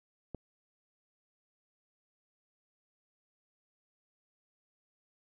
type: click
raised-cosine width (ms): 2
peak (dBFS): -26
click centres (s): 0.347
effects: none